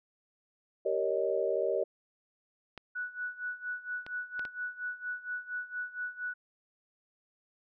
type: chord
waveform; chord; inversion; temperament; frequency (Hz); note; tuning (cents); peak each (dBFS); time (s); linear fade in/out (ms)
sine; Eb dominant seventh; first; just; 388.9 / 466.7 / 560 / 622.3; G4 / Bb4 / Db5 / Eb5; -14 / +2 / +18 / 0; -33; 0.85-1.84; 10
type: clicks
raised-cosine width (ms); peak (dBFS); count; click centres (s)
0.3; -27; 4; 2.777 / 4.065 / 4.394 / 4.452
type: tone with tremolo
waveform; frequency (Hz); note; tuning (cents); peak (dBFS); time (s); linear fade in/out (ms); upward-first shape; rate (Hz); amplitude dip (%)
sine; 1476; F#6; -5; -32; 2.95-6.34; 10; sine; 4.3; 85
effects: none